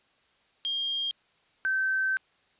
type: tone pair in turn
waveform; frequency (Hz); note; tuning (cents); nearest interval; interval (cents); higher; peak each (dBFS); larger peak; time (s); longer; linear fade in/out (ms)
sine; 3218 / 1544.8; G7 / G6; +45 / -26; octave + minor second; 1271; first; -27 / -24; second; 0.65-1.11 / 1.65-2.17; second; 0
effects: white hiss -66 dBFS RMS until 2.59 s + resampled to 8000 Hz